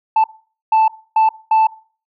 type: tone bursts at uneven times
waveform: sine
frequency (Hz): 880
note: A5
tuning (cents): 0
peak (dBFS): -7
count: 4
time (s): 0.16-0.24 / 0.72-0.88 / 1.16-1.29 / 1.51-1.67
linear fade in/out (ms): 5
effects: noise-tail reverb RT60 0.4 s tail -21 dB re dry + tanh soft clip ceiling -8 dBFS